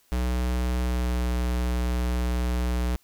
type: tone with pitch glide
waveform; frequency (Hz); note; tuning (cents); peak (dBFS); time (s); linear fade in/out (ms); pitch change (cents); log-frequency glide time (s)
square; 61.74 to 61.03; B1 to B1; 0 to -20; -24; 0.12-2.96; 0; -20; 0.85-1.15
effects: white hiss -63 dBFS RMS until 3.03 s